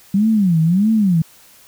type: tone with vibrato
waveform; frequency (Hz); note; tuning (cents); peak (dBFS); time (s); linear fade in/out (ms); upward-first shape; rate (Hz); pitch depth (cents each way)
sine; 188.5; F#3; +32; -11; 0.14-1.22; 5; sine; 1.6; 290
effects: white hiss -47 dBFS RMS until 1.67 s